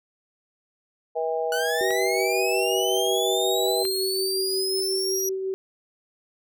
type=harmonic tone; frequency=161.2 Hz; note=E3; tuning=38 cents flat; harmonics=3 / 4 / 5; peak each=-26 / -28 / -30 dBFS; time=1.15-3.84 s; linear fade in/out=20 ms
type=linear sweep; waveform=sawtooth; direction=up; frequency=1465 to 5800 Hz; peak=-23 dBFS; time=1.52-5.29 s; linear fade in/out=2 ms
type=tone with tremolo; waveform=sine; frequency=381.7 Hz; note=G4; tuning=46 cents flat; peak=-24 dBFS; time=1.81-5.54 s; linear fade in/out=0 ms; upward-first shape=sine; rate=5.5 Hz; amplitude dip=30%
type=clicks; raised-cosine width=0.3 ms; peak=-20 dBFS; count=2; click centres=1.907 / 3.852 s
effects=none